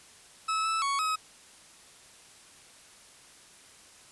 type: tone with pitch steps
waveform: 40% pulse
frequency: 1298 / 1313 / 1113 / 1274 Hz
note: E6 / E6 / C#6 / D#6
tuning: -27 / -7 / +7 / +41 cents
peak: -26 dBFS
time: 0.48-1.16 s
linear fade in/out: 10 ms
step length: 170 ms
effects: white hiss -54 dBFS RMS until 4.11 s + resampled to 24000 Hz